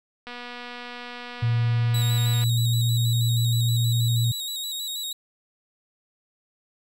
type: click train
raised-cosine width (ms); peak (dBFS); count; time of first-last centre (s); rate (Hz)
0.3; -22; 528; 0.27-2.439; 243
type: tone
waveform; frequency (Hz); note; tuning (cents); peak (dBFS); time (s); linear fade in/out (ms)
sine; 116.8; A#2; +4; -19; 1.42-4.32; 10
type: tone with vibrato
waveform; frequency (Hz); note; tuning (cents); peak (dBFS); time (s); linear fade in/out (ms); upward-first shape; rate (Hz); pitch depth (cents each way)
sawtooth; 3839; B7; -50; -26; 1.94-5.13; 5; square; 6.3; 38
effects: none